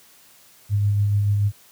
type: tone with tremolo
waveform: sine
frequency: 102.2 Hz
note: G#2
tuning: 27 cents flat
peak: -15 dBFS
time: 0.69-1.52 s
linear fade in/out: 50 ms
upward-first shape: sine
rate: 6.9 Hz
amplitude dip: 25%
effects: white hiss -52 dBFS RMS until 1.71 s + high-pass 60 Hz 12 dB/octave